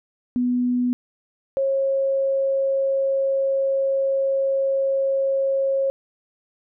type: tone pair in turn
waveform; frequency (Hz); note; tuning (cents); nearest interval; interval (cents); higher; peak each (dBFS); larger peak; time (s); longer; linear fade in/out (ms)
sine; 246.9 / 542.6; B3 / C#5; 0 / -37; octave + major second; 1363; second; -18; neither; 0.36-0.93 / 1.57-5.9; second; 0
effects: none